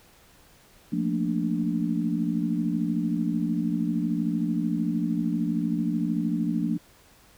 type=chord; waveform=sine; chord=Bb major seventh; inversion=second; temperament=equal; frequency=174.61 / 220 / 233.1 / 293.7 Hz; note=F3 / A3 / Bb3 / D4; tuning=0 / 0 / 0 / 0 cents; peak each=-28 / -30 / -29 / -29 dBFS; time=0.92-6.78 s; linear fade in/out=10 ms; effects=pink hiss -56 dBFS RMS until 7.37 s